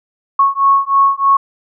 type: beating tone pair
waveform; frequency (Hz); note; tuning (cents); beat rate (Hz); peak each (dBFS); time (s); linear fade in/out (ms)
sine; 1100 / 1103.2; C#6 / C#6; -14 / -9; 3.2; -12; 0.39-1.37; 5
effects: none